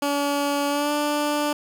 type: tone with pitch glide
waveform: 15% pulse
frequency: 285.4 to 294.8 Hz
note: D4 to D4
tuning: -49 to +7 cents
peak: -15 dBFS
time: 0.02-1.53 s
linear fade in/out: 5 ms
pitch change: +56 cents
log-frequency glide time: 0.68-0.92 s
effects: none